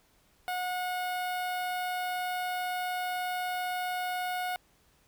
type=tone with notch filter; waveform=sawtooth; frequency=727 Hz; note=F#5; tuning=31 cents flat; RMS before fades=-33 dBFS; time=0.48-4.56 s; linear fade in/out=0 ms; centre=6500 Hz; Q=0.95; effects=pink hiss -66 dBFS RMS until 5.07 s